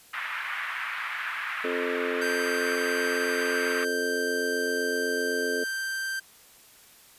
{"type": "band-pass noise", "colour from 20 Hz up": "white", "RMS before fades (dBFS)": -33, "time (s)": [0.13, 3.85], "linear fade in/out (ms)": 10, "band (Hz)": [1200, 2100], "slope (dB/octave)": 24}
{"type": "harmonic tone", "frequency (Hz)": 87.8, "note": "F2", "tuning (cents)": 10, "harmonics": [3, 4, 5, 6, 7], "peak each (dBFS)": [-35, -36, -29, -39, -38], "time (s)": [1.64, 5.64], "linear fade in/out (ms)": 5}
{"type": "tone", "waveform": "45% pulse", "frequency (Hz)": 1568, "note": "G6", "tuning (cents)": 0, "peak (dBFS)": -29, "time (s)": [2.21, 6.2], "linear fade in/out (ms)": 10}
{"effects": ["white hiss -54 dBFS RMS until 7.18 s", "resampled to 32000 Hz"]}